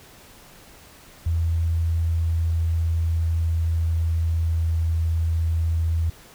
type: tone with pitch glide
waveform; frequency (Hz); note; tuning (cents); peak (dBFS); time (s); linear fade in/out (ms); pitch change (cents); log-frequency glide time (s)
sine; 82.9 to 82.04; E2 to E2; +10 to -8; -19; 1.26-6.1; 5; -18; 1.42-4.91
effects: pink hiss -48 dBFS RMS until 6.34 s